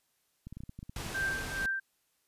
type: clicks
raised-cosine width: 5 ms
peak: -31 dBFS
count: 11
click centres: 0.47 / 0.526 / 0.57 / 0.605 / 0.636 / 0.694 / 0.79 / 0.829 / 0.895 / 0.965 / 1.064 s
type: low-pass noise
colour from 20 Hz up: pink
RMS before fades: -40 dBFS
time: 0.96-1.66 s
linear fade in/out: 2 ms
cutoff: 11000 Hz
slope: 12 dB/octave
type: tone with tremolo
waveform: sine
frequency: 1571 Hz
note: G6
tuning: 3 cents sharp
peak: -28 dBFS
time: 1.14-1.8 s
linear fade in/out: 10 ms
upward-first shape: triangle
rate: 2.3 Hz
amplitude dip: 90%
effects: white hiss -75 dBFS RMS until 2.27 s + resampled to 32000 Hz